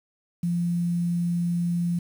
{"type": "tone with quantisation", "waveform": "sine", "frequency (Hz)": 172.9, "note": "F3", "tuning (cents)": -17, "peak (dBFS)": -22, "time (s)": [0.43, 1.99], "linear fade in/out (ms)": 5, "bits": 8, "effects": []}